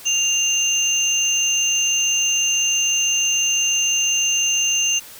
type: tone pair together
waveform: sine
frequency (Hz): 2794 / 6272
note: F7 / G8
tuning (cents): 0 / 0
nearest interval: octave + major second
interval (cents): 1400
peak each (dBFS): -19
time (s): 0.05-5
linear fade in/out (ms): 20
effects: white hiss -40 dBFS RMS until 5.19 s